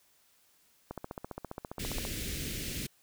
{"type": "click train", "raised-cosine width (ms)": 1, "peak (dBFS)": -24, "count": 18, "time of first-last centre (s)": [0.91, 2.051], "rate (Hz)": 14.9}
{"type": "band-stop noise", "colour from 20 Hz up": "pink", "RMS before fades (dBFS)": -37, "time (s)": [1.79, 2.87], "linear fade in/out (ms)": 10, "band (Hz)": [440, 2000], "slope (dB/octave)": 24}
{"effects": ["white hiss -67 dBFS RMS until 3.02 s"]}